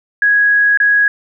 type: tone with dropouts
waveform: sine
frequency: 1661.2 Hz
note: G#6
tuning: in tune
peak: -8 dBFS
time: 0.22-1.08 s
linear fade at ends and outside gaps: 2 ms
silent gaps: 0.774-0.801 s
effects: none